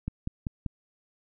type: click train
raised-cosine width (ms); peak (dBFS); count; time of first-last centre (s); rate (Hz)
5; -18; 4; 0.08-0.663; 5.15
effects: none